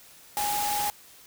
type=tone in noise; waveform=sine; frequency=827 Hz; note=G#5; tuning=8 cents flat; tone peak=-27 dBFS; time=0.37-0.9 s; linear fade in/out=0 ms; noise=white; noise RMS=-31 dBFS; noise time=0.37-0.9 s; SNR=+1 dB; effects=white hiss -52 dBFS RMS until 1.26 s